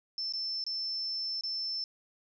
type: tone with dropouts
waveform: sine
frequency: 5310 Hz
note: E8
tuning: 12 cents sharp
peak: -32 dBFS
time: 0.18-1.84 s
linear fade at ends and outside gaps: 1 ms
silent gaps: 0.324-0.336 / 0.64-0.665 / 1.41-1.436 s
effects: none